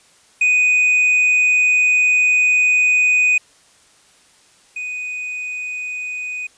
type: tone pair in turn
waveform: triangle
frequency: 2489 / 2489 Hz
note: D#7 / D#7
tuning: 0 / 0 cents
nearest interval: unison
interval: 0 cents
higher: neither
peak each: -10 / -22 dBFS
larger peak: first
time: 0.41-3.38 / 4.76-6.47 s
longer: first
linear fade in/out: 5 ms
effects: white hiss -52 dBFS RMS until 6.57 s + resampled to 22050 Hz